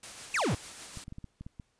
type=noise with tremolo; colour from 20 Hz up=white; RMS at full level=-43 dBFS; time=0.03-1.04 s; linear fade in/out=2 ms; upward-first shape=sine; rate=6.6 Hz; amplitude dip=30%
type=exponential sweep; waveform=square; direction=down; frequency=2799 to 82.41 Hz; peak=-27 dBFS; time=0.34-0.55 s; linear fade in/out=5 ms
type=clicks; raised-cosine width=5 ms; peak=-30 dBFS; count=8; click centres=0.973 / 1.081 / 1.124 / 1.184 / 1.243 / 1.41 / 1.465 / 1.598 s
effects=pink hiss -73 dBFS RMS until 1.79 s + resampled to 22050 Hz